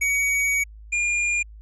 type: tone pair in turn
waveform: square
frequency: 2254 / 2413 Hz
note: C#7 / D7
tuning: +28 / +46 cents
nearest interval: minor second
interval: 118 cents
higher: second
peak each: -20 / -21 dBFS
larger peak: first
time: 0.01-0.64 / 0.92-1.43 s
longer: first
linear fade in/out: 10 ms
effects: added 53 Hz sine -40 dBFS peak until 1.61 s + resampled to 24000 Hz